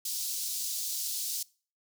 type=high-pass noise; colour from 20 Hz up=pink; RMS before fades=-34 dBFS; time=0.05-1.43 s; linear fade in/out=5 ms; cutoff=4500 Hz; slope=24 dB/octave; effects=noise-tail reverb RT60 0.4 s tail -23 dB re dry